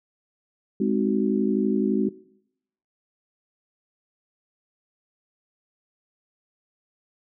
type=chord; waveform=sine; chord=Ab dominant seventh; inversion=none; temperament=just; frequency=207.7 / 259.6 / 311.5 / 373.8 Hz; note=Ab3 / C4 / Eb4 / Gb4; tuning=0 / -13 / +2 / +18 cents; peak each=-23 / -26 / -29 / -26 dBFS; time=0.8-2.09 s; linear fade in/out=5 ms; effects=noise-tail reverb RT60 0.8 s tail -21 dB re dry

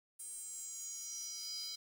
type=tone with high-pass filter sweep; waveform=square; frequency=447.6 Hz; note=A4; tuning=30 cents sharp; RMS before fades=-45 dBFS; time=0.19-1.76 s; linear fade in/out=10 ms; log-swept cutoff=9100 to 4500 Hz; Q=7.4; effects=11-bit

